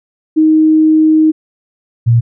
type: tone pair in turn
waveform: sine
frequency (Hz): 313.2 / 117.32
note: D#4 / A#2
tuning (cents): +11 / +12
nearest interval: octave + perfect fourth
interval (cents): 1699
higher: first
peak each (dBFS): -5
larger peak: neither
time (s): 0.36-1.32 / 2.06-2.21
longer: first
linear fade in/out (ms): 20
effects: none